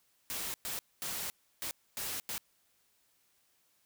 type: noise bursts at uneven times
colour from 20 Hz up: white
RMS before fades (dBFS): -38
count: 6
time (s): 0.3-0.54 / 0.65-0.79 / 1.02-1.3 / 1.62-1.71 / 1.97-2.2 / 2.29-2.38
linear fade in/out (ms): 0
effects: white hiss -72 dBFS RMS until 3.85 s